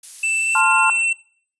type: noise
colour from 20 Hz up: violet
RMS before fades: -32 dBFS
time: 0.03-0.61 s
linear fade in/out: 5 ms
type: tone with pitch glide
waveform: square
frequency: 2656 to 2696 Hz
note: E7 to E7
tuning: +12 to +38 cents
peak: -18 dBFS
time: 0.23-1.13 s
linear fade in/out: 5 ms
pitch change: +26 cents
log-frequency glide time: 0.39-0.66 s
type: chord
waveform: sine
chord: F major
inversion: first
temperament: equal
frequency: 880 / 1046.5 / 1396.9 Hz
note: A5 / C6 / F6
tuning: 0 / 0 / 0 cents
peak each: -19 dBFS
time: 0.55-0.9 s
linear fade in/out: 2 ms
effects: noise-tail reverb RT60 0.5 s tail -19 dB re dry + resampled to 24000 Hz